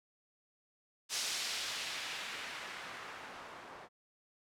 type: noise with low-pass filter sweep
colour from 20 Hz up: blue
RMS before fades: -42 dBFS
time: 1.09-3.89 s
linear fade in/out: 50 ms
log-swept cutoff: 5600 to 850 Hz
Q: 0.97
effects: none